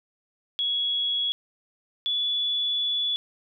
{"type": "tone pair in turn", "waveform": "sine", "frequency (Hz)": [3347, 3431], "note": ["G#7", "A7"], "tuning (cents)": [13, -44], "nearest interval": "unison", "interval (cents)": 43, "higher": "second", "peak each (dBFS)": -23, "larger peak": "neither", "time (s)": [[0.59, 1.32], [2.06, 3.16]], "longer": "second", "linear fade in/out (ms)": 0, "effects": []}